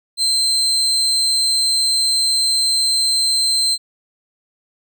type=tone; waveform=35% pulse; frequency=4118 Hz; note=C8; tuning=28 cents flat; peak=-13 dBFS; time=0.17-3.78 s; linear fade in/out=50 ms; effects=none